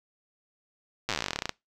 slowing click train, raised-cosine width 0.2 ms, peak -11 dBFS, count 22, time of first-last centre 1.09-1.493 s, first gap 8 ms, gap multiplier 1.08, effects noise-tail reverb RT60 0.2 s tail -23 dB re dry

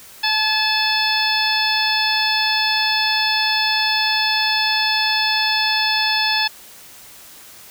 harmonic tone with a mistuned harmonic, 870 Hz, A5, 20 cents flat, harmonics 1 / 2 / 3 / 4 / 5 / 6, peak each -23 / -23 / -23 / -23 / -23 / -23 dBFS, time 0.23-6.48 s, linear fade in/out 10 ms, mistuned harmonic 2, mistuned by -27 cents, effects white hiss -42 dBFS RMS until 7.7 s

